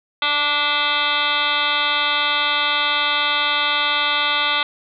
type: tone with frequency modulation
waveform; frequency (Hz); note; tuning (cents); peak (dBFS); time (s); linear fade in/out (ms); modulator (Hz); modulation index
sine; 2329; D7; -15; -16; 0.22-4.63; 2; 290; 5.1
effects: none